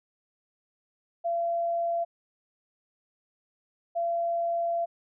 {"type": "tone pair in turn", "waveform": "sine", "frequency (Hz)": [681, 681], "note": ["F5", "F5"], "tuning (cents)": [-44, -44], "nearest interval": "unison", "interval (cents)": 0, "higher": "neither", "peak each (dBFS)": -25, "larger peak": "neither", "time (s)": [[1.24, 2.05], [3.95, 4.86]], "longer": "second", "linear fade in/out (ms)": 20, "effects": []}